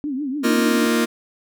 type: tone with vibrato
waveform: sine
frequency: 277.2 Hz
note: C#4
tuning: in tune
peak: -22 dBFS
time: 0.04-0.86 s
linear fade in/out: 0 ms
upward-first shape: triangle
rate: 6.8 Hz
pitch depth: 190 cents each way
type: chord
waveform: sawtooth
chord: Bb suspended fourth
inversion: none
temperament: just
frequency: 233.1 / 310.8 / 349.6 Hz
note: Bb3 / Eb4 / F4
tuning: 0 / -2 / +2 cents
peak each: -14 / -20 / -18 dBFS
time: 0.43-1.06 s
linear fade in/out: 20 ms
effects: none

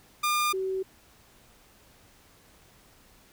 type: tone pair in turn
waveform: sawtooth / sine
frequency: 1206 / 379.9 Hz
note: D6 / F#4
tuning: +46 / +46 cents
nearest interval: octave + minor sixth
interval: 2000 cents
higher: first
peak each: -20 / -27 dBFS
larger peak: first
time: 0.23-0.53 / 0.53-0.83 s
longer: neither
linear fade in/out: 10 ms
effects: pink hiss -58 dBFS RMS until 3.32 s

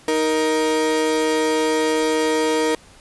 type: tone pair together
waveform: 35% pulse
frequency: 313.3 / 469.4 Hz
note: D#4 / A#4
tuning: +12 / +12 cents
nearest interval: perfect fifth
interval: 700 cents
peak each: -20 / -17 dBFS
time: 0.08-2.75 s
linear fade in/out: 2 ms
effects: pink hiss -48 dBFS RMS until 3 s + resampled to 24000 Hz

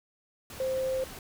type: tone in noise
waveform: sine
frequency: 523.3 Hz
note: C5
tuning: in tune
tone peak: -27 dBFS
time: 0.6-1.04 s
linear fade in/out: 2 ms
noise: pink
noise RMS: -44 dBFS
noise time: 0.5-1.19 s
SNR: +14 dB
effects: none

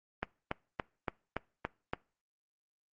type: click train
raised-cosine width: 0.5 ms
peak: -17 dBFS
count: 7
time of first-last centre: 0.23-1.935 s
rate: 3.52 Hz
effects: noise-tail reverb RT60 0.4 s tail -25 dB re dry + Opus 24 kbps

